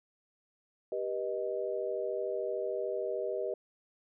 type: chord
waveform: sine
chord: G augmented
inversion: none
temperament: equal with one note detuned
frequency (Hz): 392 / 485.4 / 622.3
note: G4 / B4 / D#5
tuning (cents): 0 / -30 / 0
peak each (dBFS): -36 / -36 / -36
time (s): 0.92-3.54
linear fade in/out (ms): 2
effects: none